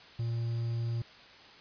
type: tone with quantisation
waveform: triangle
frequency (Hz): 116.54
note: A#2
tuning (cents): 0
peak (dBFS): -28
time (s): 0.19-1.02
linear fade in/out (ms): 5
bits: 9
effects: white hiss -53 dBFS RMS until 1.6 s + resampled to 11025 Hz